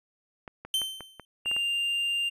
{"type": "clicks", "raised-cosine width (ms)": 0.5, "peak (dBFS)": -25, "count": 8, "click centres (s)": [0.478, 0.65, 0.817, 1.007, 1.197, 1.459, 1.514, 1.565]}
{"type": "tone with exponential decay", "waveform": "45% pulse", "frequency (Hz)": 3098, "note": "G7", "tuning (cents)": -21, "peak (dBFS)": -22, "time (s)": [0.74, 1.25], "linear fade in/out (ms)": 1, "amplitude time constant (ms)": 110}
{"type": "tone", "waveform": "triangle", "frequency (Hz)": 2794, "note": "F7", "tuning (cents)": 0, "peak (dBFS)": -24, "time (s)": [1.45, 2.3], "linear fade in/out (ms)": 20}
{"effects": ["resampled to 32000 Hz"]}